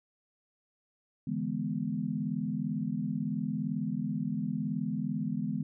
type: chord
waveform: sine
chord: E dominant seventh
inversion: third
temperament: equal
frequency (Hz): 146.83 / 164.81 / 207.7 / 246.9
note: D3 / E3 / G#3 / B3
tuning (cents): 0 / 0 / 0 / 0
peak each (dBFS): -38 / -36 / -34 / -35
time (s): 1.27-5.63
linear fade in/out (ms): 5
effects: none